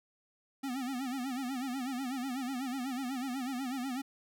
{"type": "tone with vibrato", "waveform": "square", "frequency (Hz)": 258.8, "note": "C4", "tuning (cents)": -19, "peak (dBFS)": -35, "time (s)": [0.63, 4.02], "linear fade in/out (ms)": 10, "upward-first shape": "sine", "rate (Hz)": 8.1, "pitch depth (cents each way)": 120, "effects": []}